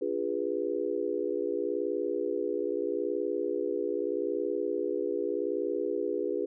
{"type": "chord", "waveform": "sine", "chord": "D diminished seventh", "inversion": "none", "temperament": "equal with one note detuned", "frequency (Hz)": [293.7, 354.5, 415.3, 493.9], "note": ["D4", "F4", "Ab4", "Cb5"], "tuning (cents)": [0, 26, 0, 0], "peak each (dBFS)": [-37, -33, -32, -34], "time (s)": [0.01, 6.46], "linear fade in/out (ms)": 10, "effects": []}